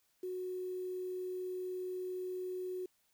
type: tone with quantisation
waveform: sine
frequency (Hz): 367.2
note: F#4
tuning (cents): -13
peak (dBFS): -37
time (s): 0.23-2.86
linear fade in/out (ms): 5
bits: 10
effects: white hiss -75 dBFS RMS until 3.13 s